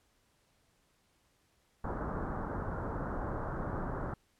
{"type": "low-pass noise", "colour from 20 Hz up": "pink", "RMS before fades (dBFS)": -37, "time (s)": [1.84, 4.14], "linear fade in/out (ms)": 5, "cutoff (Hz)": 1500, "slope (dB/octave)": 48, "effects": ["pink hiss -72 dBFS RMS until 4.39 s", "low-pass 12000 Hz 12 dB/octave"]}